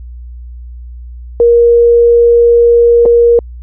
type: tone with dropouts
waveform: sine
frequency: 471.9 Hz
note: A#4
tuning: 21 cents sharp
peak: -3 dBFS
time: 1.4-3.39 s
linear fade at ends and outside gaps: 1 ms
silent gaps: 3.054-3.059 s
effects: added 60 Hz sine -25 dBFS peak until 3.62 s